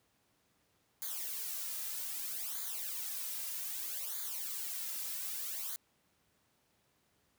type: noise with flanger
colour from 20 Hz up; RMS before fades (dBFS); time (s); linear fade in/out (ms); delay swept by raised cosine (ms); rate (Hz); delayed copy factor
blue; -40; 1.02-5.76; 0; 0.36 to 2.76; 0.63; -0.9
effects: pink hiss -74 dBFS RMS until 7.38 s + high-pass 80 Hz 12 dB/octave